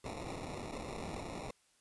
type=noise with sample-and-hold; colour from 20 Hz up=white; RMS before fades=-43 dBFS; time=0.04-1.51 s; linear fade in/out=5 ms; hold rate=1575 Hz; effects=white hiss -71 dBFS RMS until 1.8 s + resampled to 24000 Hz